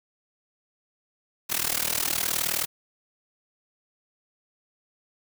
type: noise with amplitude modulation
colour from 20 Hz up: white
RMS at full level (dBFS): -23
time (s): 1.49-2.66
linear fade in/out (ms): 20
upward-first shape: sine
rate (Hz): 39.2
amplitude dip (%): 90
effects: none